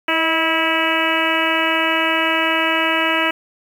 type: harmonic tone with a mistuned harmonic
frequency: 325.1 Hz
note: E4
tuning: 24 cents flat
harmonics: 1 / 2 / 3 / 4 / 5 / 6 / 7 / 8 / 9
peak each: -24 / -24 / -24 / -24 / -24 / -24 / -24 / -24 / -24 dBFS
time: 0.08-3.31 s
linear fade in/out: 5 ms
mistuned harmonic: 2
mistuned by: -32 cents
effects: 7-bit